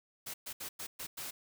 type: noise bursts at uneven times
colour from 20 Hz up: white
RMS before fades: -42 dBFS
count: 6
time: 0.26-0.34 / 0.46-0.53 / 0.6-0.69 / 0.79-0.87 / 0.99-1.07 / 1.17-1.31 s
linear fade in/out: 10 ms
effects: none